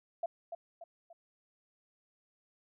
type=tone with echo; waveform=sine; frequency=675 Hz; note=E5; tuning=41 cents sharp; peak=-31 dBFS; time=0.23-0.26 s; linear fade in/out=5 ms; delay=290 ms; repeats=3; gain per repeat=-7 dB; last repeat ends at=1.13 s; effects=none